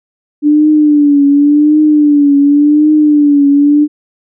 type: tone with vibrato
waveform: sine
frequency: 293.7 Hz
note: D4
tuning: in tune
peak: -4 dBFS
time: 0.42-3.88 s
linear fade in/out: 50 ms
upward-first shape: triangle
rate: 0.9 Hz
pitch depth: 77 cents each way
effects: none

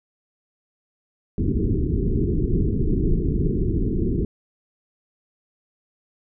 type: low-pass noise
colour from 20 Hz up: pink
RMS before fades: -21 dBFS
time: 1.38-4.25 s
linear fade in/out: 2 ms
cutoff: 430 Hz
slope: 96 dB/octave
effects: none

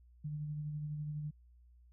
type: tone with tremolo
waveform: sine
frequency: 150 Hz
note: D3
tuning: 37 cents sharp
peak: -36 dBFS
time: 0.24-1.31 s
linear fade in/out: 10 ms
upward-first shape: sine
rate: 12 Hz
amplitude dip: 30%
effects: added 60 Hz sine -59 dBFS peak until 1.92 s

